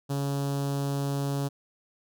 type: tone with notch filter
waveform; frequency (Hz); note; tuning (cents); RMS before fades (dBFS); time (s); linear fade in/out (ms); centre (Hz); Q
sawtooth; 140; C#3; +18; -29; 0.09-1.49; 20; 2100; 0.79
effects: none